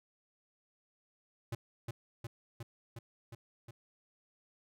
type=tone with echo; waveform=square; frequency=116.2 Hz; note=A#2; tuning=5 cents flat; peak=-36 dBFS; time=1.52-1.55 s; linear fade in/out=5 ms; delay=360 ms; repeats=6; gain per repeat=-2 dB; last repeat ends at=3.71 s; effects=none